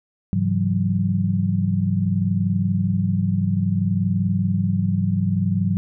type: tone cluster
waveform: sine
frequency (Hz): 102.6 / 135.3 / 167.1 / 187.7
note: G#2 / C#3 / E3 / F#3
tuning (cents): -21 / -42 / +24 / +25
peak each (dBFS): -22 / -30 / -24 / -21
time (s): 0.33-5.77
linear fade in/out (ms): 0
effects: none